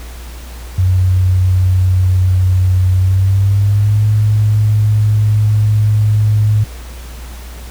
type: tone with pitch glide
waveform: sine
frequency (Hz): 92.5 to 106.25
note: F#2 to G#2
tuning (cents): 0 to +40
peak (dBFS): -8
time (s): 0.78-6.64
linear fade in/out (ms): 5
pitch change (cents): +240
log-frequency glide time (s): 2.95-4.04
effects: added 60 Hz sine -27 dBFS peak until 7.7 s + pink hiss -36 dBFS RMS until 7.7 s